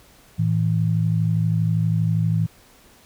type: tone pair together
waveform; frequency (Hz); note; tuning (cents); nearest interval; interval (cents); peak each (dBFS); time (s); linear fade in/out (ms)
sine; 110.3 / 162.8; A2 / E3; +5 / -21; perfect fifth; 674; -20; 0.38-2.47; 20
effects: pink hiss -52 dBFS RMS until 3.05 s